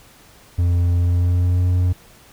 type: tone with pitch glide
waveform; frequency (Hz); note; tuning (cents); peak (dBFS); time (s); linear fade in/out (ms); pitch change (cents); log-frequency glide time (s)
triangle; 87.31 to 89.92; F2 to F#2; 0 to -49; -12; 0.58-1.93; 10; +51; 0.98-1.69
effects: pink hiss -48 dBFS RMS until 2.32 s